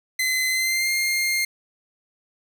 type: tone with pitch glide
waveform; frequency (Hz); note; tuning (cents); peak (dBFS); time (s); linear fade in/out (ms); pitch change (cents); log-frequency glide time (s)
sawtooth; 2043 to 2117; C7 to C7; -42 to +20; -17; 0.19-1.45; 5; +62; 0.49-0.92
effects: none